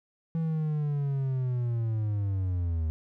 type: linear sweep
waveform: triangle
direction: down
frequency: 164.81 to 77.78 Hz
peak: -24 dBFS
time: 0.35-2.9 s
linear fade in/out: 0 ms
effects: none